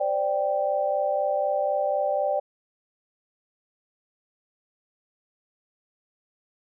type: chord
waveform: sine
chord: C suspended second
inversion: none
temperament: equal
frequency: 523.3 / 587.3 / 784 Hz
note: C5 / D5 / G5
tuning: 0 / 0 / 0 cents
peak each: -30 / -24 / -27 dBFS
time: 0-2.4 s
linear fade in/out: 10 ms
effects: none